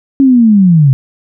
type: linear sweep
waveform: sine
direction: down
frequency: 277.2 to 128 Hz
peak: -3 dBFS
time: 0.2-0.93 s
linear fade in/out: 0 ms
effects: none